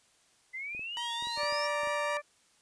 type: exponential sweep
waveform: sine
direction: up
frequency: 2014 to 5588 Hz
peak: -36 dBFS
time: 0.53-1.68 s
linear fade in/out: 20 ms
type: clicks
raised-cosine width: 2 ms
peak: -38 dBFS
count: 9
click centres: 0.749 / 0.794 / 1.225 / 1.271 / 1.376 / 1.433 / 1.525 / 1.834 / 1.873 s
type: tone with vibrato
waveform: sawtooth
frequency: 941 Hz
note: A#5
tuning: 16 cents sharp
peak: -32 dBFS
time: 0.97-2.17 s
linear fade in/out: 0 ms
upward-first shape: sine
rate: 4.5 Hz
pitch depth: 20 cents each way
type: harmonic tone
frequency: 587.3 Hz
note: D5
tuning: in tune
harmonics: 1 / 2 / 3 / 4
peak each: -33 / -36 / -38 / -39 dBFS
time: 1.36-2.22 s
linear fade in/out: 50 ms
effects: white hiss -66 dBFS RMS until 2.61 s + resampled to 22050 Hz